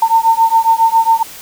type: beating tone pair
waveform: sine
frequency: 902 / 909.3 Hz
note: A5 / A#5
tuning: +43 / -43 cents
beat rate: 7.3 Hz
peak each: -11 dBFS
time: 0.02-1.23 s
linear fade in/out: 5 ms
effects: white hiss -33 dBFS RMS until 1.41 s